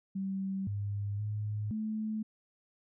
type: tone with pitch steps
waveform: sine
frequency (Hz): 193 / 101.6 / 105.4 / 216.8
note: G3 / G#2 / G#2 / A3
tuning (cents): -27 / -38 / +26 / -25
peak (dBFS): -32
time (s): 0.15-2.23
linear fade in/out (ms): 10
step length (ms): 520
effects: none